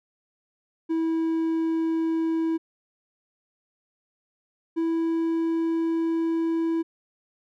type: tone pair in turn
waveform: triangle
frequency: 325.6 / 329 Hz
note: E4 / E4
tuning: -21 / -3 cents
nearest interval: unison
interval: 18 cents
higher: second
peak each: -20 dBFS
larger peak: neither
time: 0.89-2.58 / 4.76-6.83 s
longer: second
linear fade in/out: 20 ms
effects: none